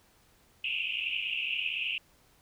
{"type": "band-pass noise", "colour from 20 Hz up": "white", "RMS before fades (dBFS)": -33, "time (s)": [0.64, 1.98], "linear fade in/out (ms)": 2, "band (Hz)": [2500, 2900], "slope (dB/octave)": 96, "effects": ["pink hiss -64 dBFS RMS until 2.41 s"]}